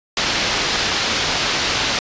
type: low-pass noise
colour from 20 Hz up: white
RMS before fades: -20 dBFS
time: 0.17-1.99 s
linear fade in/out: 2 ms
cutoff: 5300 Hz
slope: 24 dB/octave
effects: resampled to 16000 Hz